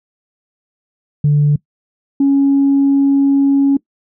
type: tone pair in turn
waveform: sine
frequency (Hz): 146.83 / 277.2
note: D3 / C#4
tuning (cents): 0 / 0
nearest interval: major seventh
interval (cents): 1100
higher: second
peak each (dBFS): -7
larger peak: neither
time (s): 1.24-1.56 / 2.2-3.77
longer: second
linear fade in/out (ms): 5
effects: noise-tail reverb RT60 0.1 s tail -22 dB re dry + tanh soft clip ceiling -5 dBFS